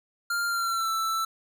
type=tone with pitch glide; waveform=square; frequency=1396.9 to 1326.1 Hz; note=F6 to E6; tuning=0 to +10 cents; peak=-26 dBFS; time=0.3-1.25 s; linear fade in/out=5 ms; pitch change=-90 cents; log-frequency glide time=0.47-0.91 s; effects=none